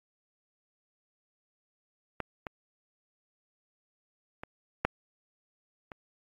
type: clicks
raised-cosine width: 0.5 ms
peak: -17 / -21 / -24 / -9 / -27 dBFS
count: 5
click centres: 2.203 / 2.468 / 4.435 / 4.85 / 5.918 s
effects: AAC 32 kbps